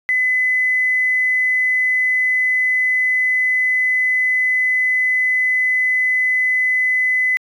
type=tone; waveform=triangle; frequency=2015 Hz; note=B6; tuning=34 cents sharp; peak=-10 dBFS; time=0.09-7.37 s; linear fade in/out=0 ms; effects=tanh soft clip ceiling -12 dBFS